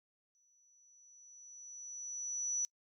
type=tone with exponential growth; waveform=sine; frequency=5920 Hz; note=F#8; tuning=in tune; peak=-31 dBFS; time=0.35-2.65 s; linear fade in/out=0 ms; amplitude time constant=500 ms; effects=noise-tail reverb RT60 0.1 s tail -25 dB re dry